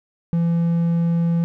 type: tone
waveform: triangle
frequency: 168.7 Hz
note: E3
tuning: 40 cents sharp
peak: -14 dBFS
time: 0.33-1.44 s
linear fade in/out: 0 ms
effects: none